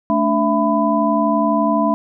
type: tone cluster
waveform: sine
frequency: 218.7 / 290.6 / 665 / 1000 Hz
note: A3 / D4 / E5 / B5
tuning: -10 / -18 / +15 / +21 cents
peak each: -19 dBFS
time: 0.1-1.94 s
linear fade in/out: 0 ms
effects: none